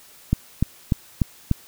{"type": "click train", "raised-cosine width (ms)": 5, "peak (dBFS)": -5, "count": 5, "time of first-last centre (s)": [0.33, 1.513], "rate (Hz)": 3.38, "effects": ["white hiss -49 dBFS RMS until 1.67 s"]}